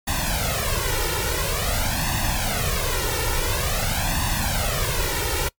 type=noise with flanger; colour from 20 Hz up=pink; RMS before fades=-23 dBFS; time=0.07-5.49 s; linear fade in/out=10 ms; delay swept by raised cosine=1.1 to 2.2 ms; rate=0.48 Hz; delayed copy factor=+0.9; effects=noise-tail reverb RT60 0.1 s tail -23 dB re dry + MP3 96 kbps